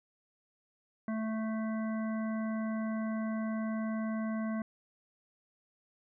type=harmonic tone; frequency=220.1 Hz; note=A3; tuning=1 cent sharp; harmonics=1 / 3 / 5 / 7 / 9; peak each=-32 / -42 / -46 / -49 / -51 dBFS; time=1.08-4.62 s; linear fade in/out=2 ms; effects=none